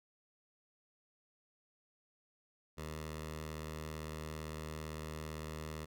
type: tone with notch filter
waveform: 10% pulse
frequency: 77.78 Hz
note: D#2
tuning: in tune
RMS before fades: -44 dBFS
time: 2.77-5.86 s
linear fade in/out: 20 ms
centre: 280 Hz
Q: 1.7
effects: none